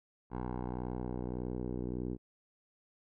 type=tone with low-pass filter sweep; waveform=10% pulse; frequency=61.74 Hz; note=B1; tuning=in tune; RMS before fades=-38 dBFS; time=0.3-2.18 s; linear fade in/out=50 ms; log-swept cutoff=1000 to 360 Hz; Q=1.7; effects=none